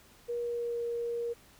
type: tone with pitch glide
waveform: sine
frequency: 476.6 to 471.1 Hz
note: A#4 to A#4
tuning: +38 to +18 cents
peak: -31 dBFS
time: 0.28-1.34 s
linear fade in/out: 20 ms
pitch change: -20 cents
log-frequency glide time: 0.39-0.83 s
effects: pink hiss -59 dBFS RMS until 1.59 s